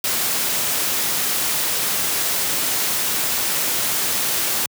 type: noise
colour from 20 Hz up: white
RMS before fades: -21 dBFS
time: 0.04-4.66 s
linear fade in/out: 2 ms
effects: high-pass 100 Hz 12 dB/octave